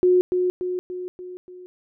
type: tone with echo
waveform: sine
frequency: 362.8 Hz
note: F#4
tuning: 34 cents flat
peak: -13 dBFS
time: 0.03-0.21 s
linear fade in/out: 0 ms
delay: 290 ms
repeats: 5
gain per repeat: -5 dB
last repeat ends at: 1.66 s
effects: none